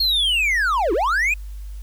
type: linear two-way sweep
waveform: triangle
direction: down then up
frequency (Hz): 4328 to 313.5 to 2553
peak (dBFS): -15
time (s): 0-1.34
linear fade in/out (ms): 5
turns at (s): 0.93
effects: added 50 Hz sine -30 dBFS peak until 1.82 s + white hiss -54 dBFS RMS until 1.82 s